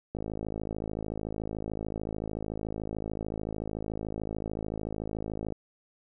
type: click train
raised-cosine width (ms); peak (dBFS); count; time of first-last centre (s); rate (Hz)
2; -21; 289; 0.15-5.523; 53.6
effects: none